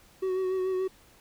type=tone with vibrato; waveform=triangle; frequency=374.3 Hz; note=F#4; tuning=20 cents sharp; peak=-24 dBFS; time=0.22-0.88 s; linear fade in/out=10 ms; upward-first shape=sine; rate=6.9 Hz; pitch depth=26 cents each way; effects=pink hiss -58 dBFS RMS until 1.2 s